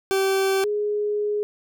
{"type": "tone pair in turn", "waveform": ["40% pulse", "sine"], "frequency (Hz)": [386.7, 416.7], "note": ["G4", "G#4"], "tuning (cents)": [-24, 6], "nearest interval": "minor second", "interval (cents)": 130, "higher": "second", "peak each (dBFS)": [-18, -21], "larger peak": "first", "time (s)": [[0.11, 0.64], [0.64, 1.43]], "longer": "second", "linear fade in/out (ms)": 0, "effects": []}